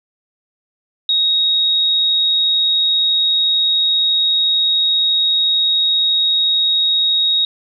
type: tone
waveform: sine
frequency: 3769 Hz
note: A#7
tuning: 18 cents sharp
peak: -12 dBFS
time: 1.09-7.45 s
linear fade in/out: 2 ms
effects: none

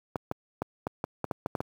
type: clicks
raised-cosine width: 1 ms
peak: -15 dBFS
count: 10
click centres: 0.158 / 0.314 / 0.62 / 0.869 / 1.041 / 1.243 / 1.312 / 1.461 / 1.552 / 1.605 s
effects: high-pass 80 Hz 12 dB/octave + 8-bit

